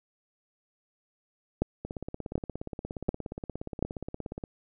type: two click trains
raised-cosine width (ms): 2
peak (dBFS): -22 / -11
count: 45 / 4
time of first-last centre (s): 1.85-4.438 / 1.62-3.826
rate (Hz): 17 / 1.36
effects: none